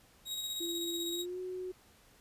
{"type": "tone with tremolo", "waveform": "sawtooth", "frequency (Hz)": 3800, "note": "A#7", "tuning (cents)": 33, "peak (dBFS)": -32, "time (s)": [0.25, 1.26], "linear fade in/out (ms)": 50, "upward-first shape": "square", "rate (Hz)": 16, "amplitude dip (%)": 30}
{"type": "tone with pitch glide", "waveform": "sine", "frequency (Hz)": [339.4, 368], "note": ["F4", "F#4"], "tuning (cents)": [-49, -9], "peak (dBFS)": -37, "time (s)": [0.6, 1.72], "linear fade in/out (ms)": 10, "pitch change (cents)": 140, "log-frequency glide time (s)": [1.1, 1.39]}
{"effects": ["pink hiss -63 dBFS RMS until 2.2 s", "resampled to 32000 Hz"]}